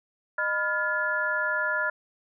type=tone cluster; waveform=sine; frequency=613 / 995 / 1409 / 1714 Hz; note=D#5 / B5 / F6 / A6; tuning=-26 / +13 / +15 / -46 cents; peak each=-33 / -33 / -27 / -29 dBFS; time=0.38-1.9 s; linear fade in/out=5 ms; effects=none